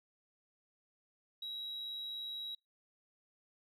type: tone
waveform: sine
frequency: 3861 Hz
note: B7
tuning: 40 cents flat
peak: -38 dBFS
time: 1.42-2.55 s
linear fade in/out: 5 ms
effects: noise-tail reverb RT60 0.2 s tail -26 dB re dry + tanh soft clip ceiling -38 dBFS